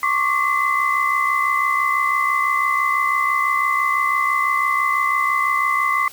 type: tone cluster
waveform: sine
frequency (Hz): 1094 / 1160 / 2038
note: C#6 / D6 / C7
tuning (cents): -23 / -22 / -46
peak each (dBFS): -20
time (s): 0.03-6.08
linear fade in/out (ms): 2
effects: white hiss -41 dBFS RMS until 6.12 s + MP3 96 kbps